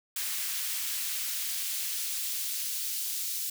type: noise with high-pass filter sweep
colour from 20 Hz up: white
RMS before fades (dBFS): -33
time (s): 0.16-3.5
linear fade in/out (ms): 5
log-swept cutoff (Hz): 1700 to 4000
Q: 0.74
effects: none